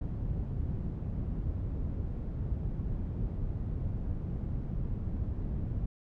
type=low-pass noise; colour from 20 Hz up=white; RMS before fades=-34 dBFS; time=0.01-5.86 s; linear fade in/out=5 ms; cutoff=110 Hz; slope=12 dB/octave; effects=none